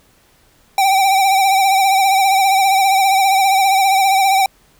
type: tone with vibrato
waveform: square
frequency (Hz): 776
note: G5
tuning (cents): -18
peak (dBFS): -11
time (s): 0.78-4.46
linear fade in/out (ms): 2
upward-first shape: triangle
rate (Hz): 15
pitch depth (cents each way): 59
effects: pink hiss -53 dBFS RMS until 4.79 s